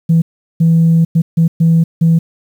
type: tone bursts at uneven times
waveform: sine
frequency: 164.81 Hz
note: E3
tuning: in tune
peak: -5 dBFS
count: 6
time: 0.09-0.22 / 0.6-1.05 / 1.15-1.22 / 1.37-1.48 / 1.6-1.84 / 2.01-2.19 s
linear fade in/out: 10 ms
effects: tanh soft clip ceiling -3 dBFS + 7-bit